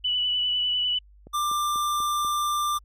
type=tone with vibrato; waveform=sine; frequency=2967 Hz; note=F#7; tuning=4 cents sharp; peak=-22 dBFS; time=0.04-0.99 s; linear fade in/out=10 ms; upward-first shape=sine; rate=10 Hz; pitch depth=17 cents each way
type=click train; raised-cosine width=2 ms; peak=-31 dBFS; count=5; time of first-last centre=1.27-2.248 s; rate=4.09 Hz
type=tone; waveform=square; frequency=1187 Hz; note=D6; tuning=18 cents sharp; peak=-24 dBFS; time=1.33-2.79 s; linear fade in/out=20 ms
effects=added 50 Hz sine -50 dBFS peak until 2.84 s + AAC 64 kbps